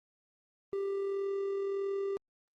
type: tone with amplitude modulation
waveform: triangle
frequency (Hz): 394.7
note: G4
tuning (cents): +12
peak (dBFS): -28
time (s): 0.73-2.17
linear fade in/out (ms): 0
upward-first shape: sine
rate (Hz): 41.6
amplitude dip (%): 30
effects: Opus 24 kbps